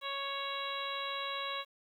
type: harmonic tone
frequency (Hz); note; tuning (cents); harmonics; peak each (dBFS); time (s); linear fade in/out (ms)
554.4; C#5; 0; 1 / 2 / 3 / 4 / 5 / 6 / 7; -44 / -39 / -46 / -45 / -45 / -45 / -42; 0.01-1.65; 50
effects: 11-bit